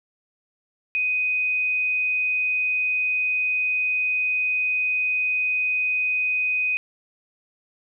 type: tone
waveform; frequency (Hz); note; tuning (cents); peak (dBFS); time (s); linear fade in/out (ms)
sine; 2500; D#7; +8; -20; 0.95-6.77; 0
effects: none